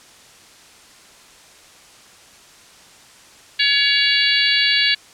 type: harmonic tone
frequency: 564 Hz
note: C#5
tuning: 30 cents sharp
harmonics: 3 / 4 / 5 / 6 / 7 / 8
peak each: -21 / -21 / -21 / -21 / -21 / -21 dBFS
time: 3.59-4.95 s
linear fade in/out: 10 ms
effects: white hiss -46 dBFS RMS until 5.13 s + low-pass 8000 Hz 12 dB/octave